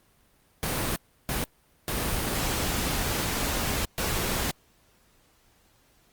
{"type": "noise bursts at uneven times", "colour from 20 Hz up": "pink", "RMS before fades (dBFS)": -28, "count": 4, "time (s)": [[0.63, 0.96], [1.29, 1.44], [1.88, 3.85], [3.98, 4.51]], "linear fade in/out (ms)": 0, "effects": ["pink hiss -63 dBFS RMS until 6.12 s", "Opus 32 kbps"]}